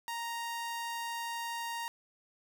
sawtooth tone, 932.3 Hz, A#5, in tune, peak -32 dBFS, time 0.08-1.88 s, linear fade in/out 0 ms, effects none

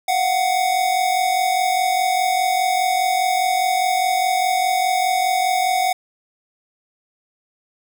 square tone pair together, 698.5 / 743.4 Hz, F5 / F#5, 0 / +8 cents, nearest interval minor second, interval 108 cents, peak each -24 / -18 dBFS, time 0.08-5.93 s, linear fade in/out 5 ms, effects none

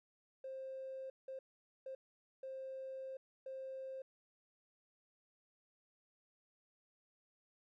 triangle tone bursts at uneven times, 529 Hz, C5, 19 cents sharp, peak -40 dBFS, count 5, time 0.44-1.1 / 1.28-1.39 / 1.86-1.95 / 2.43-3.17 / 3.46-4.02 s, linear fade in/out 5 ms, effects tanh soft clip ceiling -41 dBFS

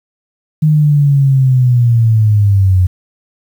sine linear sweep, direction down, 155.56 to 89.6 Hz, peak -6 dBFS, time 0.62-2.87 s, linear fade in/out 10 ms, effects 7-bit

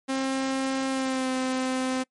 sawtooth tone with pitch glide, 266.5 to 258.8 Hz, C4 to C4, +32 to -19 cents, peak -21 dBFS, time 0.08-2.04 s, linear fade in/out 20 ms, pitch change -51 cents, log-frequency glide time 0.89-1.3 s, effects noise-tail reverb RT60 0.1 s tail -24 dB re dry + MP3 48 kbps

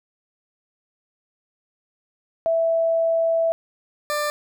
sine / 20% pulse tone pair in turn, 659.3 / 593.2 Hz, E5 / D5, 0 / +17 cents, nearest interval major second, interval 183 cents, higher first, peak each -17 dBFS, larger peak neither, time 2.46-3.52 / 4.1-4.3 s, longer first, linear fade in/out 0 ms, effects none

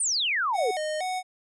sine exponential sweep, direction down, 9397 to 403.5 Hz, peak -23 dBFS, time 0-0.71 s, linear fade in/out 5 ms
square tone with vibrato, 675 Hz, E5, 41 cents sharp, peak -28 dBFS, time 0.53-1.23 s, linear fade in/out 50 ms, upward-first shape square, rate 2.1 Hz, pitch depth 160 cents each way
effects resampled to 24000 Hz

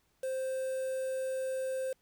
triangle tone with quantisation, 523.3 Hz, C5, in tune, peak -30 dBFS, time 0.23-1.93 s, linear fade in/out 5 ms, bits 8, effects pink hiss -73 dBFS RMS until 2.01 s

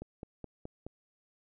click train, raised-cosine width 2 ms, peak -28 dBFS, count 5, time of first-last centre 0.02-0.866 s, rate 4.73 Hz, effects none

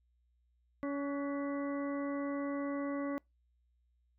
harmonic tone with a mistuned harmonic, 282.2 Hz, C#4, 31 cents sharp, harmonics 1 / 2 / 3 / 4 / 5 / 6 / 7, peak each -35 / -40 / -54 / -45 / -54 / -61 / -50 dBFS, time 0.83-3.18 s, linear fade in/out 0 ms, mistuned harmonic 5, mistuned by +74 cents, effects noise-tail reverb RT60 0.2 s tail -26 dB re dry + added 60 Hz sine -70 dBFS peak until 4.18 s

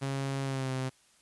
sawtooth tone with pitch glide, 136.4 to 130.77 Hz, C#3 to C3, -28 to -1 cents, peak -27 dBFS, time 0.01-0.9 s, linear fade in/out 20 ms, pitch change -73 cents, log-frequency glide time 0.43-0.72 s, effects white hiss -64 dBFS RMS until 1.21 s + resampled to 24000 Hz

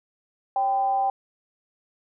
sine tone with frequency modulation, 784 Hz, G5, in tune, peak -20 dBFS, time 0.56-1.1 s, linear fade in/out 2 ms, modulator 231 Hz, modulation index 0.33, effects none

